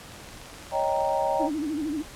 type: click train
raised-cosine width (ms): 0.2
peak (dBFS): -29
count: 26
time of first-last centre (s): 0.12-1.175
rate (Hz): 23.7
type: chord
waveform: sine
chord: Eb dominant seventh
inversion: third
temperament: equal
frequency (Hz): 554.4 / 622.3 / 784 / 932.3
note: Db5 / Eb5 / G5 / Bb5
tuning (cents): 0 / 0 / 0 / 0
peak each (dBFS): -28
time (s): 0.71-1.5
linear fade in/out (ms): 50
type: tone with vibrato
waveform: sine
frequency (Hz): 303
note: D#4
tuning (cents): -46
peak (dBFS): -26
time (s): 1.39-2.03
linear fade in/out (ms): 20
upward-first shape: sine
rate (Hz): 13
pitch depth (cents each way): 120
effects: pink hiss -44 dBFS RMS until 2.15 s + low-pass 11000 Hz 12 dB/octave